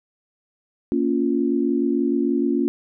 sine chord, Bb minor, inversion none, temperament just, 233.1 / 279.7 / 349.6 Hz, Bb3 / Db4 / F4, 0 / +16 / +2 cents, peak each -23 / -21 / -23 dBFS, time 0.92-2.68 s, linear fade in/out 0 ms, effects none

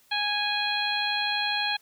harmonic tone, 828 Hz, G#5, 5 cents flat, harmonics 1 / 2 / 3 / 4 / 5, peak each -31 / -31 / -31 / -31 / -31 dBFS, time 0.11-1.77 s, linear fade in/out 10 ms, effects white hiss -61 dBFS RMS until 1.81 s

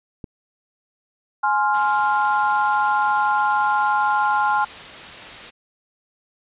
click, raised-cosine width 3 ms, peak -20 dBFS, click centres 0.242 s
sine chord, F minor, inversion first, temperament just, 838.1 / 1047.7 / 1396.9 Hz, Ab5 / C6 / F6, +16 / +2 / 0 cents, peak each -19 / -22 / -22 dBFS, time 1.43-4.65 s, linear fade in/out 10 ms
white noise, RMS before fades -36 dBFS, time 1.73-5.51 s, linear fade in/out 20 ms
effects resampled to 8000 Hz

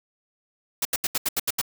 white noise bursts, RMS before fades -24 dBFS, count 8, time 0.82-1.615 s, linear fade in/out 5 ms, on 32 ms, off 77 ms, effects none

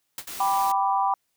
white noise with exponential decay, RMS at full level -29 dBFS, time 0.18-0.29 s, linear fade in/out 2 ms, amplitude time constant 23 ms
white noise, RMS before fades -36 dBFS, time 0.27-0.72 s, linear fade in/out 5 ms
sine chord, G major, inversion none, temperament equal, 784 / 987.8 / 1174.7 Hz, G5 / B5 / D6, 0 / 0 / 0 cents, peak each -23 / -24 / -28 dBFS, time 0.4-1.14 s, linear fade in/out 2 ms
effects white hiss -74 dBFS RMS until 1.36 s

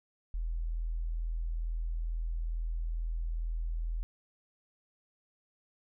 sine tone, 41.13 Hz, E1, 3 cents flat, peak -31 dBFS, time 0.34-4.03 s, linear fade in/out 0 ms, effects none

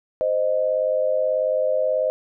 sine tone pair together, 520 / 618.4 Hz, C5 / D#5, -11 / -11 cents, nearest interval minor third, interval 300 cents, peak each -21 dBFS, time 0.21-2.1 s, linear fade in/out 0 ms, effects none

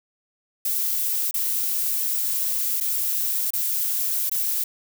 violet noise with dropouts, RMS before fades -24 dBFS, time 0.65-4.64 s, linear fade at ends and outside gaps 5 ms, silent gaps 1.311-1.341 / 2.803-2.808 / 3.506-3.534 / 4.296-4.314 s, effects none

